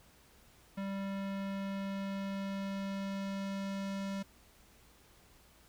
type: tone with low-pass filter sweep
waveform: square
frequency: 196 Hz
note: G3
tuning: in tune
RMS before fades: -38 dBFS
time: 0.77-4.23 s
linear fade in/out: 10 ms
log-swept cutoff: 2700 to 6700 Hz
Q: 0.8
effects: added 60 Hz sine -68 dBFS peak until 5.68 s + pink hiss -63 dBFS RMS until 5.68 s